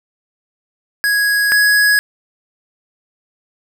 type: tone pair in turn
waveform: square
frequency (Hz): 1661.2 / 1670.8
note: G#6 / G#6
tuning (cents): 0 / +10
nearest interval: unison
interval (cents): 10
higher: second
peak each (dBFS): -13 / -10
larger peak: second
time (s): 1.04-1.52 / 1.52-1.99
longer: first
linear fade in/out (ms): 0
effects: none